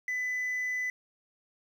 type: tone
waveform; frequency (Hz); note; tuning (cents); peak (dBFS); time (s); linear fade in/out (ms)
sine; 2000; B6; +21; -27; 0.08-0.9; 2
effects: tanh soft clip ceiling -28 dBFS + 9-bit